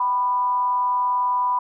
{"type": "tone with frequency modulation", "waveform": "sine", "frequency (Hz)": 990, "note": "B5", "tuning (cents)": 4, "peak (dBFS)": -18, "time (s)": [0, 1.59], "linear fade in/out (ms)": 5, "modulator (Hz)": 218, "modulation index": 0.27, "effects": []}